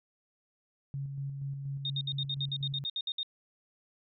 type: tone with tremolo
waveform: sine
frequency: 138.59 Hz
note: C#3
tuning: in tune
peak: -33 dBFS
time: 0.94-2.84 s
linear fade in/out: 0 ms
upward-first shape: square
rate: 4.2 Hz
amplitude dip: 35%
type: tone bursts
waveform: sine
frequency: 3689 Hz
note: A#7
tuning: 19 cents flat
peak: -31 dBFS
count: 13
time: 1.85-3.231 s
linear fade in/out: 2 ms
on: 49 ms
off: 62 ms
effects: none